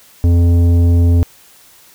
triangle tone with tanh clipping, 85.9 Hz, F2, 28 cents flat, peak -9 dBFS, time 0.24-1.23 s, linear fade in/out 0 ms, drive 15 dB, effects white hiss -45 dBFS RMS until 1.94 s

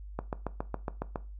click train, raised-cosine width 1 ms, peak -18 dBFS, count 8, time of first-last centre 0.19-1.158 s, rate 7.23 Hz, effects noise-tail reverb RT60 0.3 s tail -17 dB re dry + added 50 Hz sine -41 dBFS peak until 1.39 s

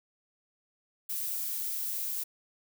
violet noise, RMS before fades -34 dBFS, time 1.09-2.24 s, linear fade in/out 10 ms, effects none

